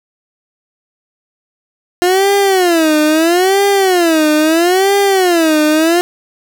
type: tone with vibrato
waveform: 30% pulse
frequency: 349.2 Hz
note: F4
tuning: in tune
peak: -6 dBFS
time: 2.02-6.01 s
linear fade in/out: 0 ms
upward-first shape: sine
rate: 0.76 Hz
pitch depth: 240 cents each way
effects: none